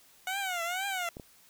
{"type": "tone with vibrato", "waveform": "15% pulse", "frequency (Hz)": 732, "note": "F#5", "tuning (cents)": -19, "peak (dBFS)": -25, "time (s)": [0.27, 1.09], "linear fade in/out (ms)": 2, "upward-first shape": "triangle", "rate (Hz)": 2.1, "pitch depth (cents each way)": 170}
{"type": "clicks", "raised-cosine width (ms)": 2, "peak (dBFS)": -29, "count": 2, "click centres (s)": [1.169, 1.198]}
{"effects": ["white hiss -60 dBFS RMS until 1.49 s"]}